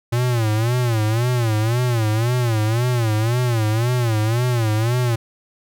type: tone with vibrato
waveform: square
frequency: 115.8 Hz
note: A#2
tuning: 11 cents flat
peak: -17 dBFS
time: 0.12-5.16 s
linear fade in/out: 10 ms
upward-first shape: sine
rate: 1.9 Hz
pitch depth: 140 cents each way
effects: none